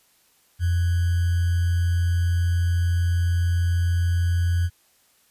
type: tone with sample-and-hold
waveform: sine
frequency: 86.6 Hz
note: F2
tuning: 14 cents flat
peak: -18 dBFS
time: 0.59-4.7 s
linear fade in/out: 50 ms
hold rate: 1575 Hz
effects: white hiss -61 dBFS RMS until 5.3 s + resampled to 32000 Hz